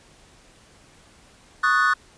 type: chord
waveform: triangle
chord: D# half-diminished seventh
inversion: third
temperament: equal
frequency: 1108.7 / 1244.5 / 1480 / 1760 Hz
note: C#6 / D#6 / F#6 / A6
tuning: 0 / 0 / 0 / 0 cents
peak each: -22 / -20 / -18 / -24 dBFS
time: 1.63-1.94 s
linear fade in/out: 10 ms
effects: pink hiss -53 dBFS RMS until 2.17 s + resampled to 22050 Hz